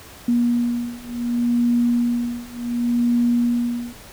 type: beating tone pair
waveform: sine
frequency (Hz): 238.9 / 239.58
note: A#3 / A#3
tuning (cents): +43 / +48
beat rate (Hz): 0.68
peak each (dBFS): -21 / -20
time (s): 0.28-3.93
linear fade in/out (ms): 5
effects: pink hiss -42 dBFS RMS until 4.12 s